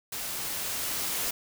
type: noise with level ramp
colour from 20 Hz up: white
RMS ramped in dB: -35 to -30 dBFS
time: 0.12-1.31 s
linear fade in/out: 5 ms
effects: none